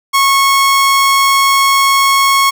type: tone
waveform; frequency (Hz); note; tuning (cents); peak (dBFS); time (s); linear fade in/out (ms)
sawtooth; 1097; C#6; -18; -4; 0.13-2.51; 20
effects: none